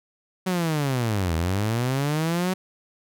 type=linear two-way sweep; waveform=sawtooth; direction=down then up; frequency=188.8 to 79 to 188.8 Hz; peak=-18 dBFS; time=0.46-2.54 s; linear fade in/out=10 ms; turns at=1.35 s; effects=none